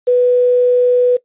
sine tone with quantisation, 493.9 Hz, B4, in tune, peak -8 dBFS, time 0.07-1.17 s, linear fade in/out 10 ms, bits 6, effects noise-tail reverb RT60 0.1 s tail -18 dB re dry + resampled to 8000 Hz

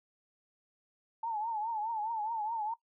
sine tone with vibrato, 882 Hz, A5, 4 cents sharp, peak -32 dBFS, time 1.23-2.74 s, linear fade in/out 5 ms, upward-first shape triangle, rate 4.8 Hz, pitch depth 120 cents each way, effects noise-tail reverb RT60 0.1 s tail -19 dB re dry

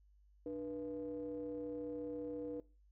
triangle ring-modulated tone, 93.7 Hz, F#2, 22 cents sharp, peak -35 dBFS, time 0.46-2.6 s, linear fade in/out 0 ms, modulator 392 Hz, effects noise-tail reverb RT60 0.3 s tail -20 dB re dry + added 50 Hz sine -64 dBFS peak until 2.91 s

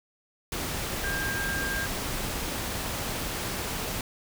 sine tone in noise, 1601 Hz, G6, 36 cents sharp, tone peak -30 dBFS, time 1.04-1.86 s, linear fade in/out 2 ms, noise pink, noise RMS -32 dBFS, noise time 0.52-4.01 s, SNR -1 dB, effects none

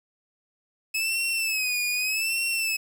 sawtooth tone with vibrato, 2580 Hz, E7, 38 cents flat, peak -21 dBFS, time 0.94-2.77 s, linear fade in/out 10 ms, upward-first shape sine, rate 0.83 Hz, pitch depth 94 cents each way, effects 8-bit

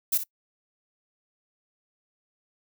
violet noise with echo, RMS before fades -23 dBFS, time 0.12-0.18 s, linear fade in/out 10 ms, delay 59 ms, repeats 1, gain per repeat -10 dB, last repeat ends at 0.239 s, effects noise-tail reverb RT60 0.1 s tail -24 dB re dry

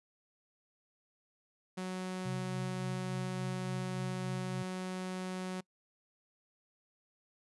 sawtooth tone, 185 Hz, F#3, in tune, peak -33 dBFS, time 1.77-5.61 s, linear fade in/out 10 ms
sine tone with tremolo, 130.81 Hz, C3, in tune, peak -36 dBFS, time 2.25-4.63 s, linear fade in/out 10 ms, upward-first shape sine, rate 3.5 Hz, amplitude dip 40%
effects noise-tail reverb RT60 0.1 s tail -25 dB re dry + resampled to 24000 Hz

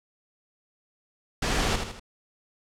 pink noise with echo, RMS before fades -26 dBFS, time 1.42-1.76 s, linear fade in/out 5 ms, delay 79 ms, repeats 3, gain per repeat -6 dB, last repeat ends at 1.997 s, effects low-pass 7000 Hz 12 dB/octave

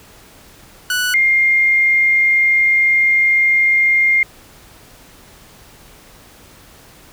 sawtooth / sine tone pair in turn, 1480 / 2117 Hz, F#6 / C7, 0 / +20 cents, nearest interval tritone, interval 620 cents, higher second, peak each -12 / -10 dBFS, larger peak second, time 0.9-1.14 / 1.14-4.23 s, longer second, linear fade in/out 2 ms, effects pink hiss -44 dBFS RMS until 7.12 s

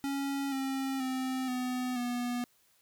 square tone with pitch steps, 277.2 / 268.4 / 259.8 / 251.6 / 243.6 Hz, C#4 / C4 / C4 / B3 / B3, 0 / +44 / -12 / +32 / -24 cents, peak -32 dBFS, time 0.04-2.44 s, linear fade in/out 0 ms, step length 480 ms, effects white hiss -68 dBFS RMS until 2.81 s

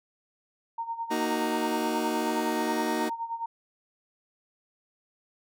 sine tone with tremolo, 921 Hz, A#5, 21 cents flat, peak -28 dBFS, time 0.78-3.46 s, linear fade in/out 5 ms, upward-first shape sine, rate 9.5 Hz, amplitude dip 75%
30% pulse chord, D# minor, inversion second, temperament just, 233.3 / 311.1 / 373.4 Hz, A#3 / D#4 / F#4, +2 / 0 / +16 cents, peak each -29 / -28 / -30 dBFS, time 1.1-3.1 s, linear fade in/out 20 ms
effects none

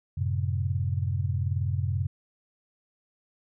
sine chord, F# diminished, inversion none, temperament just, 92.5 / 111 / 133.2 Hz, F#2 / A2 / C3, 0 / +16 / +31 cents, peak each -27 / -32 / -30 dBFS, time 0.17-2.07 s, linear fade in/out 10 ms, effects none

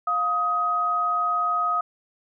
sine tone pair together, 705 / 1258.3 Hz, F5 / D#6, +16 / +19 cents, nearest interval minor seventh, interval 1003 cents, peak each -29 / -21 dBFS, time 0.07-1.81 s, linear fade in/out 5 ms, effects none

